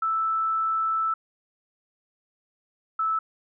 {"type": "tone pair in turn", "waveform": "sine", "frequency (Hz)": [1318, 1310.4], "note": ["E6", "E6"], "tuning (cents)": [-1, -11], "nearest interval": "unison", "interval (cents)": 10, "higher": "first", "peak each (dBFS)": -22, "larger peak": "neither", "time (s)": [[0.02, 1.14], [2.99, 3.19]], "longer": "first", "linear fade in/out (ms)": 5, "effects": []}